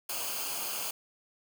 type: noise with comb filter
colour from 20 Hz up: white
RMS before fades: -35 dBFS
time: 0.09-0.91 s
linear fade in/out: 5 ms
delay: 0.53 ms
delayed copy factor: -0.65
effects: none